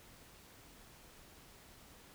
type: silence
effects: pink hiss -59 dBFS RMS until 2.14 s